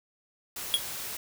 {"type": "noise", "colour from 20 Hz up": "white", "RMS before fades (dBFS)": -37, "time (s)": [0.56, 1.17], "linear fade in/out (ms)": 5}
{"type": "tone with exponential decay", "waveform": "square", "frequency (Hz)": 3322, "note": "G#7", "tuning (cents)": 0, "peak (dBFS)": -17, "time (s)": [0.74, 0.82], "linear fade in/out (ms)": 0, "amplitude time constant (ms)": 16}
{"effects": []}